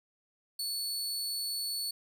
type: tone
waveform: sawtooth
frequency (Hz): 4435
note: C#8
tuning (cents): 0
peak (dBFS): -30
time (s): 0.59-1.91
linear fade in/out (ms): 5
effects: none

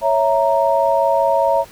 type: chord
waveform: sine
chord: A# diminished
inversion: first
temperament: equal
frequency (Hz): 554.4 / 659.3 / 932.3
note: C#5 / E5 / A#5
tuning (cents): 0 / 0 / 0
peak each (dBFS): -17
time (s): 0.01-1.65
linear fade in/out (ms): 50
effects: pink hiss -43 dBFS RMS until 1.71 s

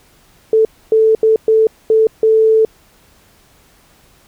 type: tone bursts at uneven times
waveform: sine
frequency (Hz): 441.1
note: A4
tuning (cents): +4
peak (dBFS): -7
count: 6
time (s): 0.53-0.65 / 0.92-1.15 / 1.23-1.36 / 1.48-1.67 / 1.9-2.07 / 2.23-2.65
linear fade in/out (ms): 2
effects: pink hiss -50 dBFS RMS until 4.27 s

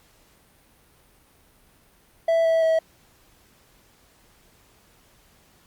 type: tone with pitch steps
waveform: triangle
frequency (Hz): 660 / 653.2 / 646.4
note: E5 / E5 / E5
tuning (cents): +2 / -16 / -34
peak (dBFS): -15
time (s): 2.28-2.79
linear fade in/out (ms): 5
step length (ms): 170
effects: pink hiss -58 dBFS RMS until 5.66 s + Opus 48 kbps

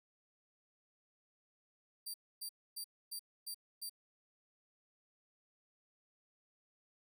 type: tone bursts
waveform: 15% pulse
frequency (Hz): 4699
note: D8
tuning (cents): 0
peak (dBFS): -35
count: 6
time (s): 2.06-3.896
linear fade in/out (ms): 10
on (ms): 81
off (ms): 270
effects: none

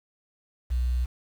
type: tone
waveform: sine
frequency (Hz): 61.74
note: B1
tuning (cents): 0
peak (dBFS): -21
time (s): 0.7-1.06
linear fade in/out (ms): 20
effects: tanh soft clip ceiling -20 dBFS + 8-bit

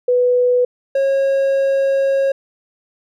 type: tone pair in turn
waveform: sine / triangle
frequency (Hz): 494.4 / 544.8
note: B4 / C#5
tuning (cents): +2 / -30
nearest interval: major second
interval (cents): 168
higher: second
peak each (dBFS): -11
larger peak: neither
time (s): 0.08-0.65 / 0.95-2.32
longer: second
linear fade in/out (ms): 5
effects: none

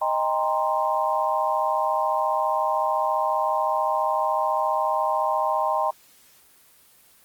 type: chord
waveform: sine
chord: C minor seventh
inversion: first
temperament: equal with one note detuned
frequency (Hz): 622.3 / 796.8 / 932.3 / 1046.5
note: Eb5 / G5 / Bb5 / C6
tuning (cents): 0 / +28 / 0 / 0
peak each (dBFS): -26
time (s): 0.01-5.91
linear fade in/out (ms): 10
effects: white hiss -55 dBFS RMS until 7.24 s + Opus 24 kbps

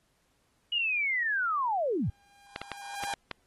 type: linear sweep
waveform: sine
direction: down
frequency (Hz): 2923 to 69.4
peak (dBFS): -26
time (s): 0.72-2.1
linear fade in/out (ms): 5
type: tone with exponential growth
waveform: sawtooth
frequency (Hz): 804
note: G5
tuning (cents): +44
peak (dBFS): -27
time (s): 2.03-3.14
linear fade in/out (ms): 2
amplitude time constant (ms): 240
type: clicks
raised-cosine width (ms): 0.3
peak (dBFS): -18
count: 6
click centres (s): 2.561 / 2.616 / 2.717 / 3.037 / 3.137 / 3.313
effects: pink hiss -72 dBFS RMS until 3.46 s + AAC 32 kbps

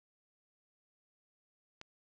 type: click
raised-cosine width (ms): 0.2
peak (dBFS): -29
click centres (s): 1.814
effects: resampled to 16000 Hz + 10-bit

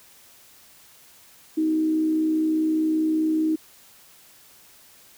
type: tone with frequency modulation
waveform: sine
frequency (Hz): 314.8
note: D#4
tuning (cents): +20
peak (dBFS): -19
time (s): 1.57-3.56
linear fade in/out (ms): 10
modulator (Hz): 64.9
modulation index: 0.27
effects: white hiss -52 dBFS RMS until 5.17 s

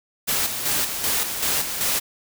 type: noise with tremolo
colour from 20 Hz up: white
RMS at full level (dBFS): -22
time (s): 0.27-2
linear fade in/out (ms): 20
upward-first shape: square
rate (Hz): 2.6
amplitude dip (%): 50
effects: none

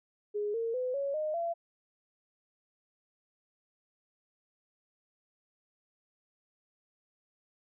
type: tone with pitch steps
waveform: sine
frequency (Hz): 415.3 / 458.2 / 505.4 / 557.6 / 615.1 / 678.6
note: G#4 / A#4 / B4 / C#5 / D#5 / F5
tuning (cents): 0 / -30 / +40 / +10 / -20 / -50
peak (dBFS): -30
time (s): 0.34-1.54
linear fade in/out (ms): 20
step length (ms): 200
effects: none

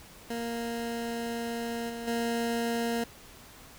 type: tone with level steps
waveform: 20% pulse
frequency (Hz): 233.1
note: A#3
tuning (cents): 0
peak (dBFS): -27 / -31 / -23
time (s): 0.3-3.04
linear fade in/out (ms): 5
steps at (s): 1.89 / 2.07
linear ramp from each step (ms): 10
effects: pink hiss -51 dBFS RMS until 3.78 s

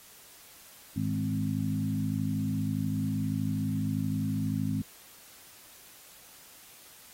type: harmonic tone with a mistuned harmonic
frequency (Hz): 52.5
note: G#1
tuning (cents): +19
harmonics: 2 / 3 / 4 / 5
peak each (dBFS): -33 / -33 / -33 / -33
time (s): 0.96-4.82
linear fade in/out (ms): 5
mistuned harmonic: 3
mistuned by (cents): +18
effects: white hiss -53 dBFS RMS until 7.13 s + AAC 48 kbps

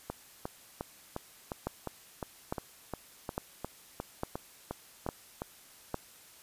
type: two click trains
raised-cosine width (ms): 1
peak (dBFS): -18 / -21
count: 6 / 16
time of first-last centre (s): 1.67-5.944 / 0.1-5.419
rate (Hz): 1.17 / 2.82
effects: white hiss -56 dBFS RMS until 6.42 s + resampled to 32000 Hz

